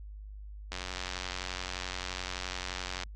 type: click train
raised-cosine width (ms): 0.2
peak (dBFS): -19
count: 213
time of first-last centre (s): 0.72-3.034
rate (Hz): 91.6
effects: added 51 Hz sine -42 dBFS peak until 3.15 s + AAC 32 kbps